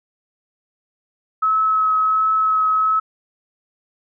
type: tone with vibrato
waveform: sine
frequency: 1288 Hz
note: E6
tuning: 41 cents flat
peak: -14 dBFS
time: 1.42-3 s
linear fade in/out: 10 ms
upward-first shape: triangle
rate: 1.4 Hz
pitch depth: 14 cents each way
effects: none